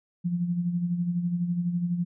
sine tone with tremolo, 174.61 Hz, F3, in tune, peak -22 dBFS, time 0.24-2.05 s, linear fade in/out 20 ms, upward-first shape sine, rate 12 Hz, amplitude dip 55%, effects none

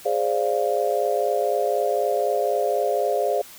sine chord, D half-diminished seventh, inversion second, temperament equal with one note detuned, 415.3 / 523.3 / 587.3 / 695.2 Hz, Ab4 / C5 / D5 / F5, 0 / 0 / 0 / -8 cents, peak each -25 dBFS, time 0.05-3.42 s, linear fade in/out 10 ms, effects white hiss -44 dBFS RMS until 3.58 s

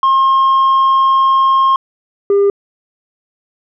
sine tone pair in turn, 1070 / 400.8 Hz, C6 / G4, +38 / +38 cents, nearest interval octave + perfect fourth, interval 1700 cents, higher first, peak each -5 dBFS, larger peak neither, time 0.03-1.76 / 2.3-2.5 s, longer first, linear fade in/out 2 ms, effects tanh soft clip ceiling -7 dBFS

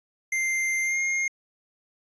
square tone with pitch glide, 2093 to 2131 Hz, C7 to C7, 0 to +31 cents, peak -24 dBFS, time 0.32-1.28 s, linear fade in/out 5 ms, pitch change +31 cents, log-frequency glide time 0.82-0.99 s, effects resampled to 22050 Hz + 11-bit

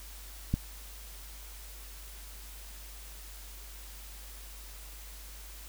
click, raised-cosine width 5 ms, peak -14 dBFS, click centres 0.54 s, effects added 50 Hz sine -46 dBFS peak until 5.68 s + white hiss -50 dBFS RMS until 5.68 s

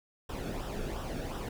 brown noise with flanger, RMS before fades -37 dBFS, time 0.29-1.49 s, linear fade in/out 5 ms, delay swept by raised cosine 0.45 to 1.02 ms, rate 2.8 Hz, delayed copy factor -0.6, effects none

